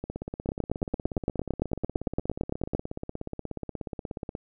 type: two click trains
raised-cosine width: 2 ms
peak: -12 / -20 dBFS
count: 21 / 73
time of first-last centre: 0.49-2.75 / 0.04-4.351 s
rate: 8.85 / 16.7 Hz
effects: none